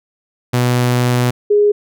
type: tone pair in turn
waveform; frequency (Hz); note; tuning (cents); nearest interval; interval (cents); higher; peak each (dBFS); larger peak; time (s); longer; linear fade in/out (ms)
sawtooth / sine; 123.3 / 413.9; B2 / G#4; -2 / -6; octave + major sixth; 2096; second; -8; neither; 0.53-1.31 / 1.5-1.72; first; 10
effects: none